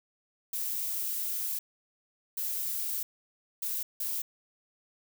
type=noise bursts at uneven times; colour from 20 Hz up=violet; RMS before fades=-33 dBFS; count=4; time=0.53-1.59 / 2.37-3.03 / 3.62-3.83 / 4-4.22 s; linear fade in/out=5 ms; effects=none